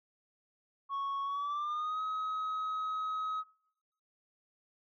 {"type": "tone with pitch glide", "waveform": "sine", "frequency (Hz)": [1107, 1271.6], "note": ["C#6", "D#6"], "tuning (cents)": [-3, 37], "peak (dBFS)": -30, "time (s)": [0.89, 3.44], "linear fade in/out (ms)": 50, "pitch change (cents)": 240, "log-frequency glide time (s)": [1.24, 2.01], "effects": ["noise-tail reverb RT60 0.8 s tail -22 dB re dry", "tanh soft clip ceiling -32 dBFS"]}